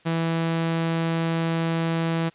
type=tone; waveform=sawtooth; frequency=164.81 Hz; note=E3; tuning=in tune; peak=-18 dBFS; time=0.05-2.3 s; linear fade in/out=20 ms; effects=white hiss -57 dBFS RMS until 2.34 s + resampled to 8000 Hz